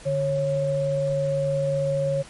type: tone pair together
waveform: sine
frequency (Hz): 146.83 / 548.9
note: D3 / C#5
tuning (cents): 0 / -17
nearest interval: octave + major seventh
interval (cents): 2283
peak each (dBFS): -26 / -22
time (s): 0.05-2.23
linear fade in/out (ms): 20
effects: pink hiss -45 dBFS RMS until 2.29 s + MP3 48 kbps